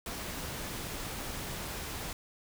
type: noise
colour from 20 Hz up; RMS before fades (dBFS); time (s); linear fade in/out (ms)
pink; -39; 0.06-2.13; 2
effects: none